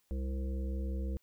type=harmonic tone with a mistuned harmonic; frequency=65.6 Hz; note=C2; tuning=5 cents sharp; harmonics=1 / 3 / 5 / 7 / 8; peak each=-33 / -43 / -47 / -50 / -51 dBFS; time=0.11-1.17 s; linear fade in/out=0 ms; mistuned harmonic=3; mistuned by=+20 cents; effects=white hiss -74 dBFS RMS until 1.22 s